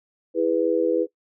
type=chord; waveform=sine; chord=E major; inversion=none; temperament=just; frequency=329.6 / 412 / 494.4 Hz; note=E4 / G#4 / B4; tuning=0 / -14 / +2 cents; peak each=-23 / -25 / -21 dBFS; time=0.34-1.07 s; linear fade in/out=50 ms; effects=noise-tail reverb RT60 0.1 s tail -20 dB re dry